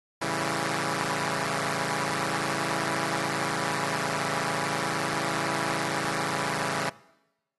5% pulse chord, A dominant seventh, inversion none, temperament equal, 110 / 138.59 / 164.81 / 196 Hz, A2 / C#3 / E3 / G3, 0 / 0 / 0 / 0 cents, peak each -26 / -20 / -20 / -23 dBFS, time 0.21-6.9 s, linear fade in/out 10 ms, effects noise-tail reverb RT60 1.0 s tail -21 dB re dry + AAC 32 kbps

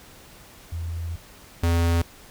sine / square tone pair in turn, 83.7 / 84.62 Hz, E2 / E2, +27 / +46 cents, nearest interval unison, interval 19 cents, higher second, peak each -27 / -19 dBFS, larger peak second, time 0.72-1.16 / 1.63-2.02 s, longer first, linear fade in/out 5 ms, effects pink hiss -48 dBFS RMS until 2.3 s

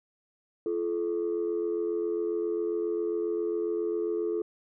sine tone pair together, 342.9 / 430.3 Hz, F4 / A4, -32 / -39 cents, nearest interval major third, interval 393 cents, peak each -29 / -28 dBFS, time 0.66-4.42 s, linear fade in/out 2 ms, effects tanh soft clip ceiling -22 dBFS

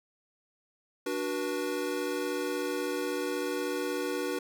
square chord, B minor, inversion first, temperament equal with one note detuned, 293.7 / 370 / 482.6 Hz, D4 / F#4 / B4, 0 / 0 / -40 cents, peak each -36 / -35 / -35 dBFS, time 1.06-4.39 s, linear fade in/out 5 ms, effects none

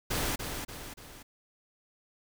pink noise with echo, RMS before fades -31 dBFS, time 0.1-0.36 s, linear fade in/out 10 ms, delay 290 ms, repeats 3, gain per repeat -6 dB, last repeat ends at 1.23 s, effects none

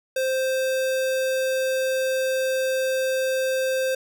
square tone, 523.3 Hz, C5, in tune, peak -22 dBFS, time 0.16-3.95 s, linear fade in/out 5 ms, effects none

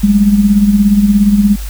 sine tone with tremolo, 204.3 Hz, G#3, 28 cents flat, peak -3 dBFS, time 0.03-1.56 s, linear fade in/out 10 ms, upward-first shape sine, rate 17 Hz, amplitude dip 60%, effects added 50 Hz sine -19 dBFS peak until 1.69 s + white hiss -32 dBFS RMS until 1.69 s

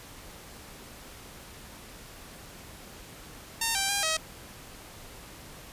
5% pulse tone with pitch steps, 912 / 784 / 803 / 637 Hz, A#5 / G5 / G5 / D#5, -38 / 0 / +41 / +41 cents, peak -14 dBFS, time 3.61-4.17 s, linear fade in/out 5 ms, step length 140 ms, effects pink hiss -47 dBFS RMS until 5.72 s + resampled to 32000 Hz

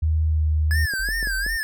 sine tone with pitch glide, 78.7 to 77.21 Hz, D#2 to D#2, +20 to -13 cents, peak -17 dBFS, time 0.02-0.86 s, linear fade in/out 10 ms, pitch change -33 cents, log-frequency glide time 0.24-0.46 s
square tone with vibrato, 1680 Hz, G#6, 19 cents sharp, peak -24 dBFS, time 0.71-1.63 s, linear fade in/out 0 ms, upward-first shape sine, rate 2.7 Hz, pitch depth 150 cents each way
clicks, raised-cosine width 2 ms, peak -23 dBFS, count 5, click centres 0.937 / 1.088 / 1.228 / 1.272 / 1.464 s
sine tone, 43.65 Hz, F1, in tune, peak -27 dBFS, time 0.99-1.57 s, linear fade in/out 10 ms
effects none

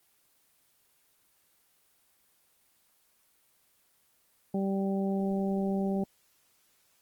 harmonic tone, 194.8 Hz, G3, 11 cents flat, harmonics 1 / 2 / 3 / 4, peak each -28 / -34 / -38 / -40 dBFS, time 4.54-6.04 s, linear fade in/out 5 ms, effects white hiss -68 dBFS RMS until 7.01 s + Opus 24 kbps

